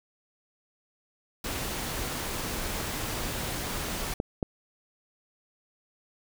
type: noise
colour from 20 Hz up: pink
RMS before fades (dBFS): -33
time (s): 1.44-4.14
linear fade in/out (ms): 5
type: clicks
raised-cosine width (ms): 2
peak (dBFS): -14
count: 2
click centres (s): 4.201 / 4.428
effects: none